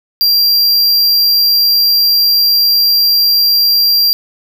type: tone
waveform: square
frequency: 4747 Hz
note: D8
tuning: 18 cents sharp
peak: -8 dBFS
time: 0.21-4.13 s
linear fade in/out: 0 ms
effects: none